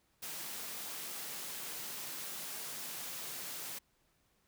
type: high-pass noise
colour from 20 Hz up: white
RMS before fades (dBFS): -43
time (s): 0.22-3.79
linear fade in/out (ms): 10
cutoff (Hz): 120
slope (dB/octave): 48
effects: pink hiss -74 dBFS RMS until 4.47 s